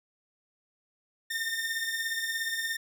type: beating tone pair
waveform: sawtooth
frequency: 1803 / 1820 Hz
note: A6 / A#6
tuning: +42 / -42 cents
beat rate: 17 Hz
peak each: -32 / -28 dBFS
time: 1.3-2.77 s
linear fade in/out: 10 ms
effects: none